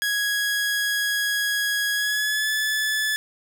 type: tone with pitch glide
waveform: sawtooth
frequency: 1661.2 to 1730.7 Hz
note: G#6 to A6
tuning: 0 to -29 cents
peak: -18 dBFS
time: 0.02-3.16 s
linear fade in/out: 0 ms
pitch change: +71 cents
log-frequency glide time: 1.93-2.5 s
effects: none